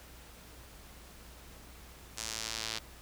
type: tone with band-pass filter sweep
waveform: sawtooth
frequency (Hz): 111.7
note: A2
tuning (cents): +27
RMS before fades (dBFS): -39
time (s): 2.17-2.79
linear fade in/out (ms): 10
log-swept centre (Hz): 6700 to 4400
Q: 1.5
effects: added 60 Hz sine -54 dBFS peak until 3.01 s + pink hiss -54 dBFS RMS until 3.01 s